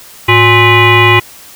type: tone with frequency modulation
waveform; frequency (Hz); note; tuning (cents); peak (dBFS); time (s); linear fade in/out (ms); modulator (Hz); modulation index
sine; 1046.5; C6; 0; -3; 0.28-1.2; 10; 469; 3.7
effects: white hiss -35 dBFS RMS until 1.55 s